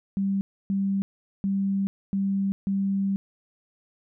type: tone bursts at uneven times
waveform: sine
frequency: 196 Hz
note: G3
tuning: in tune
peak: -22 dBFS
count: 5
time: 0.17-0.41 / 0.7-1.02 / 1.44-1.87 / 2.13-2.52 / 2.67-3.16 s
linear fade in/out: 0 ms
effects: none